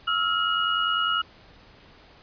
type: tone cluster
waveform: sine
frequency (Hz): 1305 / 1395 / 2896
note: E6 / F6 / F#7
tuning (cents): -18 / -2 / -38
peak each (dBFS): -26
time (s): 0.07-1.22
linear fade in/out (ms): 10
effects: pink hiss -52 dBFS RMS until 2.22 s + resampled to 11025 Hz